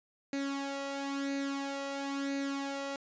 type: tone with flanger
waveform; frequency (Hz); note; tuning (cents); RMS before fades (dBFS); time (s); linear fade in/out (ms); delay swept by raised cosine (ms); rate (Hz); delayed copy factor
sawtooth; 277.2; C#4; 0; -36; 0.33-2.96; 2; 0.46 to 1.56; 0.99; +0.65
effects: resampled to 16000 Hz